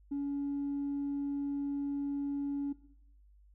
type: tone with tanh clipping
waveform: triangle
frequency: 282.6 Hz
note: C#4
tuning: 34 cents sharp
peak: -32 dBFS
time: 0.11-2.73 s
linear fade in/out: 10 ms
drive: 5 dB
effects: noise-tail reverb RT60 0.7 s tail -17 dB re dry + added 50 Hz sine -58 dBFS peak until 3.54 s